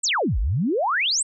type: exponential two-way sweep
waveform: sine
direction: down then up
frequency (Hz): 8870 to 43.65 to 8870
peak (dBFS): -19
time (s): 0.03-1.23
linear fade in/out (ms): 10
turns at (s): 0.39
effects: none